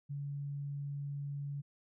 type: tone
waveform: sine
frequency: 142.2 Hz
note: C#3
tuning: 45 cents sharp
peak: -37 dBFS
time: 0.09-1.62 s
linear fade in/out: 20 ms
effects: none